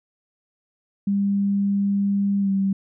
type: tone with pitch glide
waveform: sine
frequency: 199.7 to 194.8 Hz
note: G3 to G3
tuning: +32 to -11 cents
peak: -18 dBFS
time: 1.07-2.73 s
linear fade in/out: 5 ms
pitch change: -43 cents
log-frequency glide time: 2.4-2.5 s
effects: none